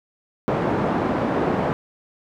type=band-pass noise; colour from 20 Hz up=pink; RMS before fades=-22 dBFS; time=0.48-1.73 s; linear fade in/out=0 ms; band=170 to 960 Hz; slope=12 dB/octave; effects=none